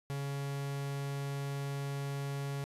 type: tone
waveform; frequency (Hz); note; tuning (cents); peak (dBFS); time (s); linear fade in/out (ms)
45% pulse; 139.8; C#3; +15; -35; 0.1-2.64; 0
effects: resampled to 32000 Hz